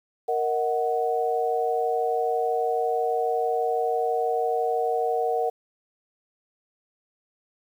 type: chord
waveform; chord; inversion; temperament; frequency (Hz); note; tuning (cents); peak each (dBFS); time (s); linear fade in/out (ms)
sine; D# minor; second; equal with one note detuned; 466.2 / 628 / 740; A#4 / D#5 / F#5; 0 / +16 / 0; -25 / -31 / -25; 0.28-5.5; 10
effects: 9-bit